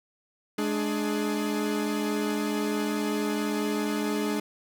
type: tone cluster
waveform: 45% pulse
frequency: 210.6 / 295.2 / 419.2 Hz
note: G#3 / D4 / G#4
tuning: +24 / +9 / +16 cents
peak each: -30 / -30 / -32 dBFS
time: 0.58-4.4 s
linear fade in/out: 5 ms
effects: none